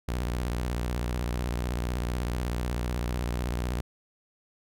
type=tone with vibrato; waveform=sawtooth; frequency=60.3 Hz; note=B1; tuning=41 cents flat; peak=-24 dBFS; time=0.08-3.81 s; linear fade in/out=5 ms; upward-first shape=sine; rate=16 Hz; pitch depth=220 cents each way; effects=none